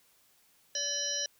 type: harmonic tone with a mistuned harmonic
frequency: 574 Hz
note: D5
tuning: 40 cents flat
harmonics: 1 / 3 / 5 / 7 / 9 / 10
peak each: -42 / -42 / -40 / -39 / -39 / -33 dBFS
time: 0.75-1.26 s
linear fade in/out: 2 ms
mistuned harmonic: 5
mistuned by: +94 cents
effects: white hiss -66 dBFS RMS until 1.39 s